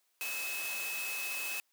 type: tone in noise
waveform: sine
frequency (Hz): 2583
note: E7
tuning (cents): -36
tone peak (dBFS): -37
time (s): 0.21-1.6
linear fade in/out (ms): 0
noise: white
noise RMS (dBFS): -40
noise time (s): 0.21-1.6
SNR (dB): 0
effects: white hiss -75 dBFS RMS until 1.72 s + high-pass 400 Hz 12 dB/octave